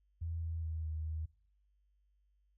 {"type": "tone with pitch steps", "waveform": "sine", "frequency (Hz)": [82.8, 82, 80.1, 78.5, 79], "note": ["E2", "E2", "E2", "D#2", "D#2"], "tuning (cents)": [8, -9, -49, 16, 27], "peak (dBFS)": -36, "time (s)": [0.21, 1.26], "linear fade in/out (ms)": 10, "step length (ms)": 210, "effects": ["noise-tail reverb RT60 0.5 s tail -22 dB re dry", "added 50 Hz sine -70 dBFS peak until 2.57 s"]}